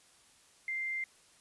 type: tone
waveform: sine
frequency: 2093 Hz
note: C7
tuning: in tune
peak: -33 dBFS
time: 0.68-1.04 s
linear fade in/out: 2 ms
effects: white hiss -63 dBFS RMS until 1.4 s + resampled to 24000 Hz